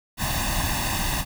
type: noise with comb filter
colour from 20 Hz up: pink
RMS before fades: -25 dBFS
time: 0.17-1.25 s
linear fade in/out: 50 ms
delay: 1.1 ms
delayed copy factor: +0.85
effects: none